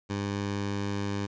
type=tone; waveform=15% pulse; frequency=100.7 Hz; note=G2; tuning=47 cents sharp; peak=-23 dBFS; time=0.09-1.27 s; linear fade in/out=20 ms; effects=resampled to 16000 Hz + 10-bit